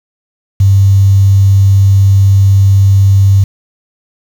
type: tone with quantisation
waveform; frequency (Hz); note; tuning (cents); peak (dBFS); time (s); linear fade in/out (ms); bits
sine; 98; G2; 0; -3; 0.6-3.44; 5; 5
effects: none